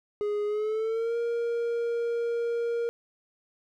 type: tone with pitch glide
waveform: triangle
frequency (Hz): 415.3 to 468.9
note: G#4 to A#4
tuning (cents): 0 to +10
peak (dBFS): -24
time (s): 0.21-2.89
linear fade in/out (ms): 0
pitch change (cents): +210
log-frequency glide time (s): 0.46-1.17
effects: none